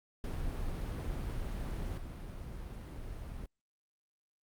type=noise with level steps; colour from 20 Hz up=brown; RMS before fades=-37 / -43 dBFS; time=0.24-3.46 s; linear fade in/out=2 ms; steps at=1.97 s; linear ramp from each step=10 ms; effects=Opus 48 kbps